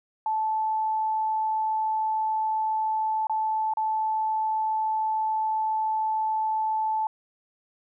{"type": "tone with dropouts", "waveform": "sine", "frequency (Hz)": 873, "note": "A5", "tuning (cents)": -14, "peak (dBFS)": -23, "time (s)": [0.26, 7.07], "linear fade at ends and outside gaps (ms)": 2, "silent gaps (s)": [[3.27, 3.296], [3.737, 3.771]], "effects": []}